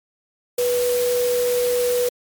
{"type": "tone in noise", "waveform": "sine", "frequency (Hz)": 490, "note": "B4", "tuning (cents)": -14, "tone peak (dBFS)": -17, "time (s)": [0.58, 2.09], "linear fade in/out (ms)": 5, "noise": "white", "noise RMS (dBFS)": -29, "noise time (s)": [0.58, 2.09], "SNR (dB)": 9, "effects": ["MP3 96 kbps"]}